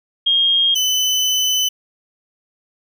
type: tone pair in turn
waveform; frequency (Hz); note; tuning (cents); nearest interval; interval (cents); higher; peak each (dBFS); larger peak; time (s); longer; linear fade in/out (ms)
sine / 30% pulse; 3238 / 3016; G#7 / F#7; -45 / +32; minor second; 123; first; -12; neither; 0.26-0.75 / 0.75-1.69; second; 10
effects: none